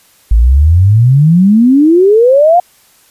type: exponential sweep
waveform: sine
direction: up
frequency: 51.91 to 728 Hz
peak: -3 dBFS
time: 0.31-2.6 s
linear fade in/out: 5 ms
effects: white hiss -47 dBFS RMS until 3.1 s + resampled to 32000 Hz